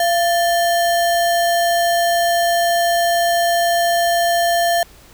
sine tone with sample-and-hold, 686 Hz, F5, 31 cents flat, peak -13 dBFS, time 0-4.83 s, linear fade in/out 2 ms, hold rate 2450 Hz, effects added 50 Hz sine -48 dBFS peak until 5.13 s + pink hiss -46 dBFS RMS until 5.13 s

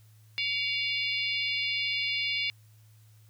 harmonic tone with a mistuned harmonic, 698.5 Hz, F5, in tune, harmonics 3 / 4 / 5 / 6 / 7, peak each -31 / -33 / -35 / -37 / -38 dBFS, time 0.38-2.5 s, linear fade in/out 0 ms, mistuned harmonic 3, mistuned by +130 cents, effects added 108 Hz sine -54 dBFS peak until 3.29 s + white hiss -66 dBFS RMS until 3.29 s

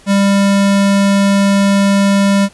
square tone, 198.5 Hz, G3, 22 cents sharp, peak -9 dBFS, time 0.06-2.49 s, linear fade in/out 50 ms, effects pink hiss -44 dBFS RMS until 2.53 s + resampled to 24000 Hz

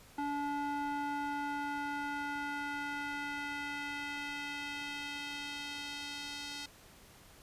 square tone with band-pass filter sweep, 287.6 Hz, D4, 36 cents flat, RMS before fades -39 dBFS, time 0.18-6.66 s, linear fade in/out 5 ms, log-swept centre 770 to 4300 Hz, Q 1.4, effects pink hiss -58 dBFS RMS until 7.42 s + resampled to 32000 Hz

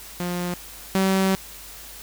sawtooth tone pair in turn, 176.9 / 191.3 Hz, F3 / G3, +23 / -42 cents, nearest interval minor second, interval 135 cents, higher second, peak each -21 / -14 dBFS, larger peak second, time 0.2-0.54 / 0.95-1.35 s, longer second, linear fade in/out 0 ms, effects added 50 Hz sine -48 dBFS peak until 2.02 s + white hiss -41 dBFS RMS until 2.02 s

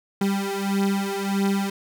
35% pulse beating tone pair, 196.5 / 198.1 Hz, G3 / G3, +4 / +18 cents, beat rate 1.6 Hz, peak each -23 dBFS, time 0.21-1.7 s, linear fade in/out 5 ms, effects none

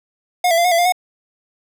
square tone with pitch steps, 718 / 666 / 690 / 722 / 673 / 703 / 730 Hz, F5 / E5 / F5 / F#5 / E5 / F5 / F#5, +48 / +18 / -21 / -43 / +36 / +11 / -24 cents, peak -13 dBFS, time 0.44-0.923 s, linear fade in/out 5 ms, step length 69 ms, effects none

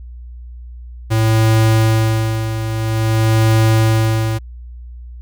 square tone with tremolo, 111.1 Hz, A2, 17 cents sharp, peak -10 dBFS, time 1.1-4.39 s, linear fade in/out 20 ms, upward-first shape sine, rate 0.5 Hz, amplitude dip 65%, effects added 60 Hz sine -30 dBFS peak until 5.21 s

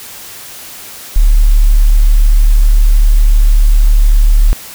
sine tone, 36.39 Hz, D1, 15 cents flat, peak -3 dBFS, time 1.16-4.53 s, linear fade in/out 0 ms, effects white hiss -30 dBFS RMS until 4.74 s

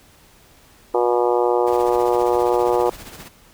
harmonic tone, 120.9 Hz, B2, 36 cents flat, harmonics 3 / 4 / 5 / 6 / 7 / 8 / 9 / 10, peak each -20 / -19 / -26 / -25 / -24 / -27 / -33 / -32 dBFS, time 0.94-2.9 s, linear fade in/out 5 ms
pink noise with tremolo, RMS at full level -36 dBFS, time 1.66-3.29 s, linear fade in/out 20 ms, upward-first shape sine, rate 15 Hz, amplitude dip 55%
effects pink hiss -51 dBFS RMS until 3.53 s

